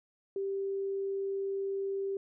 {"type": "tone", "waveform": "sine", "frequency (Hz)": 392, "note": "G4", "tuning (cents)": 0, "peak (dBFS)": -31, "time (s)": [0.36, 2.17], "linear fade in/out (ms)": 2, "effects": []}